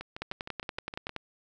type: two click trains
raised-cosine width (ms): 0.3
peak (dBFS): -18 / -23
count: 11 / 8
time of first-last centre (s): 0.22-1.163 / 0.01-1.094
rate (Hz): 10.6 / 6.46
effects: none